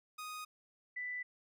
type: tone pair in turn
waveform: sawtooth / sine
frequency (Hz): 1244.5 / 1985.9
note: D#6 / B6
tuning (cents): 0 / +9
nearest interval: minor sixth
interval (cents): 809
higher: second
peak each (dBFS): -39 / -38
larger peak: second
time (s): 0.18-0.45 / 0.96-1.23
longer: neither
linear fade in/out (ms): 10
effects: none